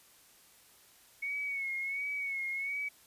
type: tone with vibrato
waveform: sine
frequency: 2212 Hz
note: C#7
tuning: 4 cents flat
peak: -33 dBFS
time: 1.22-2.89 s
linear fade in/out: 10 ms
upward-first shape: sine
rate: 1.4 Hz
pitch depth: 54 cents each way
effects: white hiss -61 dBFS RMS until 3.06 s + resampled to 32000 Hz